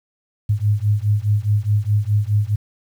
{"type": "beating tone pair", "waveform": "sine", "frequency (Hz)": [102, 106.8], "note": ["G#2", "G#2"], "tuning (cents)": [-31, 49], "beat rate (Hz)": 4.8, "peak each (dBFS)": -18, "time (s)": [0.49, 2.56], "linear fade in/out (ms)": 10, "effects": ["8-bit"]}